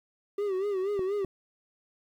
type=tone with vibrato; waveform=triangle; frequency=392 Hz; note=G4; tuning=in tune; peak=-25 dBFS; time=0.38-1.25 s; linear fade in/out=5 ms; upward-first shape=sine; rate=4.2 Hz; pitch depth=100 cents each way
type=clicks; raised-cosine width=2 ms; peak=-25 dBFS; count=2; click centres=0.993 / 1.247 s
effects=10-bit